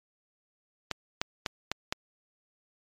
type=clicks; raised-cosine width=0.2 ms; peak=-11 dBFS; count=5; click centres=0.913 / 1.215 / 1.462 / 1.716 / 1.925 s; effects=MP3 96 kbps